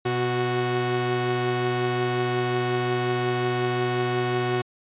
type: tone pair together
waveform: sawtooth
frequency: 124.62 / 368.3 Hz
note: B2 / F#4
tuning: +16 / -8 cents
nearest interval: octave + perfect fifth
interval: 1876 cents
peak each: -23 / -20 dBFS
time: 0.05-4.62 s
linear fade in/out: 10 ms
effects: resampled to 8000 Hz